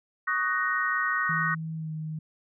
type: chord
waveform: sine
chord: D# minor seventh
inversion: third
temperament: just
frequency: 1120.1 / 1244.5 / 1493.4 / 1866.8 Hz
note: C#6 / D#6 / F#6 / A#6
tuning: +18 / 0 / +16 / +2 cents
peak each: -32 / -31 / -29 / -28 dBFS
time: 0.27-1.55 s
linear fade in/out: 10 ms
type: tone with pitch glide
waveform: sine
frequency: 160.5 to 156.47 Hz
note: E3 to D#3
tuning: -46 to +10 cents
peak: -31 dBFS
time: 1.29-2.19 s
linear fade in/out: 5 ms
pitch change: -44 cents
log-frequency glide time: 1.75-1.92 s
effects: none